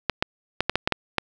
clicks, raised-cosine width 0.3 ms, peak -4 dBFS, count 8, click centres 0.097 / 0.225 / 0.606 / 0.696 / 0.756 / 0.875 / 0.923 / 1.183 s, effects 7-bit

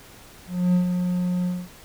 triangle tone with ADSR envelope, 179.4 Hz, F3, 47 cents sharp, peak -13 dBFS, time 0.47-1.69 s, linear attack 270 ms, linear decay 110 ms, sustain -6 dB, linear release 230 ms, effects pink hiss -47 dBFS RMS until 1.84 s

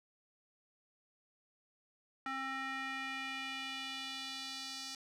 square tone with band-pass filter sweep, 267.1 Hz, C4, 36 cents sharp, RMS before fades -42 dBFS, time 2.26-4.95 s, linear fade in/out 2 ms, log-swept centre 1500 to 5100 Hz, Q 2, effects none

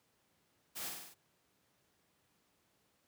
white noise with echo, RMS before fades -43 dBFS, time 0.75-0.9 s, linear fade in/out 20 ms, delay 49 ms, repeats 5, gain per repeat -3 dB, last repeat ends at 1.145 s, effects pink hiss -75 dBFS RMS until 3.07 s + high-pass 100 Hz 12 dB/octave

